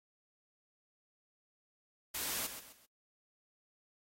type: noise with echo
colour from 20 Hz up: white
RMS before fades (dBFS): -38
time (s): 2.14-2.47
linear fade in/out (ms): 10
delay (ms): 130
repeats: 3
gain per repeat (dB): -9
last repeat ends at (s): 2.86
effects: AAC 48 kbps